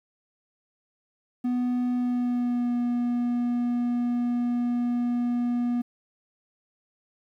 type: tone with pitch glide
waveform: triangle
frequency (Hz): 246.9 to 241.7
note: B3 to B3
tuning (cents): 0 to -37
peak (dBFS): -21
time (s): 1.44-5.82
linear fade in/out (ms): 10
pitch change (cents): -37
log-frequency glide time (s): 1.95-2.75
effects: 10-bit